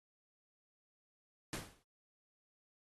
pink noise with exponential decay, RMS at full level -39 dBFS, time 1.53-1.83 s, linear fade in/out 1 ms, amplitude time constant 64 ms, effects AAC 32 kbps

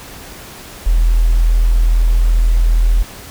sine tone, 41.2 Hz, E1, in tune, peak -8 dBFS, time 0.86-3.03 s, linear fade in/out 10 ms, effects pink hiss -34 dBFS RMS until 3.3 s

